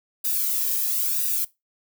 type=noise with flanger; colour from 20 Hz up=violet; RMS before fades=-24 dBFS; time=0.24-1.45 s; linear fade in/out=10 ms; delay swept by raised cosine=0.93 to 1.44 ms; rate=1 Hz; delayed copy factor=-0.65; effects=noise-tail reverb RT60 0.2 s tail -20 dB re dry